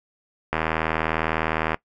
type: click train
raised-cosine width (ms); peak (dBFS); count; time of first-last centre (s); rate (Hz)
0.5; -7; 98; 0.53-1.744; 79.9
effects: noise-tail reverb RT60 0.1 s tail -20 dB re dry